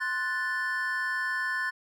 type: chord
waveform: triangle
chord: F# diminished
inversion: second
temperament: equal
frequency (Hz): 1046.5 / 1480 / 1760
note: C6 / F#6 / A6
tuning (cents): 0 / 0 / 0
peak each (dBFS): -34 / -31 / -28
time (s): 0-1.71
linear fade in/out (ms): 20
effects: none